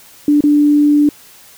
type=tone with dropouts; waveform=sine; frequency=293.7 Hz; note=D4; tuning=in tune; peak=-7 dBFS; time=0.28-1.09 s; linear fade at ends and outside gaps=2 ms; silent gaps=0.407-0.438 s; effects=white hiss -42 dBFS RMS until 1.57 s